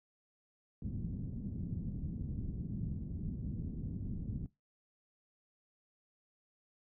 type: low-pass noise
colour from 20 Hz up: white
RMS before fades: -40 dBFS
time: 0.82-4.46 s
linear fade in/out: 2 ms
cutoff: 210 Hz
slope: 24 dB/octave
effects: noise-tail reverb RT60 0.2 s tail -20 dB re dry